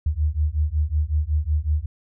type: beating tone pair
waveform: sine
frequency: 73.42 / 78.82 Hz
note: D2 / D#2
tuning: 0 / +23 cents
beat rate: 5.4 Hz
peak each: -22 dBFS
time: 0.06-1.86 s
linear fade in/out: 5 ms
effects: none